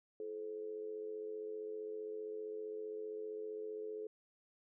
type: tone with amplitude modulation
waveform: sine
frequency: 430 Hz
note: A4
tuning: 40 cents flat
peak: -38 dBFS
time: 0.2-4.07 s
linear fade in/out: 2 ms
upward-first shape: sine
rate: 95.3 Hz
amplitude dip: 65%
effects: none